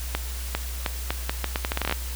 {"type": "accelerating click train", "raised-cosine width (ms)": 0.3, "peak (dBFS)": -8, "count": 16, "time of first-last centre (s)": [0.15, 1.924], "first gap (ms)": 400, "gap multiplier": 0.78, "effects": ["added 61 Hz sine -30 dBFS peak until 2.15 s", "white hiss -38 dBFS RMS until 2.15 s"]}